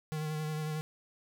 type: tone with vibrato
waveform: square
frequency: 154.3 Hz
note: D#3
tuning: 14 cents flat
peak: -34 dBFS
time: 0.12-0.81 s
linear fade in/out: 0 ms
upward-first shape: sine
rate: 11 Hz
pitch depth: 24 cents each way
effects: none